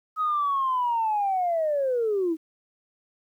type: linear sweep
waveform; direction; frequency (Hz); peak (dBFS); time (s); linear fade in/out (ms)
sine; down; 1274 to 308.9; -21; 0.16-2.37; 50
effects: tanh soft clip ceiling -17 dBFS + 10-bit